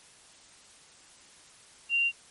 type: tone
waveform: sine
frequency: 2770 Hz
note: F7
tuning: 15 cents flat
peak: -23 dBFS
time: 1.89-2.12 s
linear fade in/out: 50 ms
effects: white hiss -55 dBFS RMS until 2.3 s + MP3 48 kbps